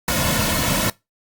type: noise with comb filter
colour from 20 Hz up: pink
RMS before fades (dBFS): -20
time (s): 0.08-0.9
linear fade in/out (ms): 2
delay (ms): 2.5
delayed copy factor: -0.75
effects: noise-tail reverb RT60 0.2 s tail -21 dB re dry + Opus 48 kbps